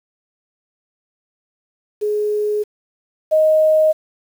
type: tone pair in turn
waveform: sine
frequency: 419.8 / 624.5 Hz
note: G#4 / D#5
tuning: +19 / +6 cents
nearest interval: perfect fifth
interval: 687 cents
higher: second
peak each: -16 / -10 dBFS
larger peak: second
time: 2.01-2.64 / 3.31-3.93 s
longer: first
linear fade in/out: 20 ms
effects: 7-bit